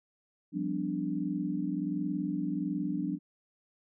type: chord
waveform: sine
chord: G dominant seventh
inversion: third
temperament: equal with one note detuned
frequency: 174.61 / 196 / 253 / 293.7 Hz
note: F3 / G3 / B3 / D4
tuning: 0 / 0 / +42 / 0 cents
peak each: -36 / -36 / -38 / -33 dBFS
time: 0.52-3.19 s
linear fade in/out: 50 ms
effects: none